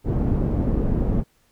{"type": "low-pass noise", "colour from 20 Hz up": "pink", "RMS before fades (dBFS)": -21, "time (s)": [0.04, 1.24], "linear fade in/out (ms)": 50, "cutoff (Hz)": 350, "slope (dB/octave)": 12, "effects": ["pink hiss -63 dBFS RMS until 1.51 s"]}